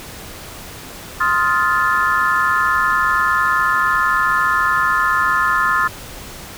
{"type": "chord", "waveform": "sine", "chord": "F dominant seventh", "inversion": "second", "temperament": "just", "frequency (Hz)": [1047.7, 1257.2, 1396.9, 1746.1], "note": ["C6", "Eb6", "F6", "A6"], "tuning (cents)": [2, 18, 0, -14], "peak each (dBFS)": -19, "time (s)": [1.2, 5.88], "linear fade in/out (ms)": 10, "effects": ["pink hiss -34 dBFS RMS until 6.57 s"]}